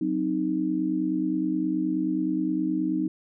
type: chord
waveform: sine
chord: C diminished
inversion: second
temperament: equal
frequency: 185 / 261.6 / 311.1 Hz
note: Gb3 / C4 / Eb4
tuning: 0 / 0 / 0 cents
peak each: -31 / -29 / -25 dBFS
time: 0.01-3.08 s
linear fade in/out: 5 ms
effects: none